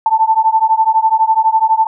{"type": "beating tone pair", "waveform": "sine", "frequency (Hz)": [880, 892], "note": ["A5", "A5"], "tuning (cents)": [0, 23], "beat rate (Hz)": 12, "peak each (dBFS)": -12, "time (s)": [0.06, 1.87], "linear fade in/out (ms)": 2, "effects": []}